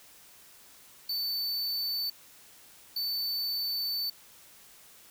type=tone bursts at uneven times; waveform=square; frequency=4519 Hz; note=C#8; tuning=33 cents sharp; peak=-30 dBFS; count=2; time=1.09-2.1 / 2.96-4.1 s; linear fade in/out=5 ms; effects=white hiss -55 dBFS RMS until 5.1 s